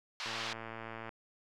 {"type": "band-pass noise", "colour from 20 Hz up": "white", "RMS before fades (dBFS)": -40, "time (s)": [0.2, 0.53], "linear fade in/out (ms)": 0, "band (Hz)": [710, 4600], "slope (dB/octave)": 24}
{"type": "click train", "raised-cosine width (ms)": 0.5, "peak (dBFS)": -28, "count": 95, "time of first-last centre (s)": [0.26, 1.092], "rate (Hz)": 113}
{"effects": []}